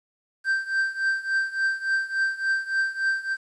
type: tone with tremolo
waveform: triangle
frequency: 1567 Hz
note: G6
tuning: 1 cent flat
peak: -17 dBFS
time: 0.44-3.37 s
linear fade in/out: 50 ms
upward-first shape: triangle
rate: 3.5 Hz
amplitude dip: 90%
effects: resampled to 22050 Hz + 9-bit